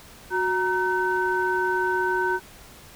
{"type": "tone cluster", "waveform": "sine", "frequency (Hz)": [368.1, 936, 1520], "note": ["F#4", "A#5", "F#6"], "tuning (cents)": [-9, 7, 46], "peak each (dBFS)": -25, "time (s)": [0.3, 2.4], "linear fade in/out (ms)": 50, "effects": ["tanh soft clip ceiling -11 dBFS", "pink hiss -47 dBFS RMS until 2.95 s"]}